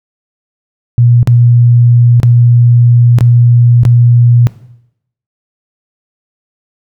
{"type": "tone with dropouts", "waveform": "sine", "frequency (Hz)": 120, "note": "B2", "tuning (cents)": -49, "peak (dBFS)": -3, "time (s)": [0.98, 4.47], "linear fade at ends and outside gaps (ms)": 0, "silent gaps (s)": [[1.23, 1.274], [2.201, 2.232], [3.186, 3.208], [3.834, 3.852]], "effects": ["noise-tail reverb RT60 0.8 s tail -17 dB re dry"]}